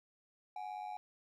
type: ring-modulated tone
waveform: triangle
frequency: 785 Hz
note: G5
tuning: 2 cents sharp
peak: -36 dBFS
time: 0.56-0.97 s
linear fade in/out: 0 ms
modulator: 48.9 Hz
effects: none